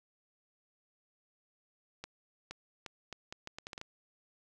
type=accelerating click train; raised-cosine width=0.2 ms; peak=-25 dBFS; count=11; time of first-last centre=2.04-3.814 s; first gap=470 ms; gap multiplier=0.75; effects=none